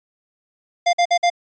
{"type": "tone bursts", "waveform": "square", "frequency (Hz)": 698.5, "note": "F5", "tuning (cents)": 0, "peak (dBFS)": -14, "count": 4, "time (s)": [0.86, 1.301], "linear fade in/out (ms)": 10, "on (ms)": 72, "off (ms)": 51, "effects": ["resampled to 16000 Hz"]}